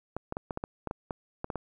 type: clicks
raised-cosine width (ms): 1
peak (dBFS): -19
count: 12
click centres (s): 0.166 / 0.324 / 0.369 / 0.508 / 0.574 / 0.639 / 0.873 / 0.911 / 1.108 / 1.444 / 1.502 / 1.557
effects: 10-bit